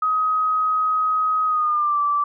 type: tone with pitch glide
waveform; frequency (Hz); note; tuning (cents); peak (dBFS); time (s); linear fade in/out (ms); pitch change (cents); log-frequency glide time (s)
sine; 1262 to 1164; D#6 to D6; +24 to -16; -17; 0.02-2.24; 5; -140; 1.46-2
effects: none